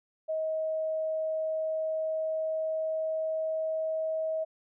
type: tone with pitch glide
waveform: sine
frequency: 633 to 637 Hz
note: D#5 to D#5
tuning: +30 to +41 cents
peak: -28 dBFS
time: 0.28-4.45 s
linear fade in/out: 20 ms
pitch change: +11 cents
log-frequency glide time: 1.27-4.23 s
effects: none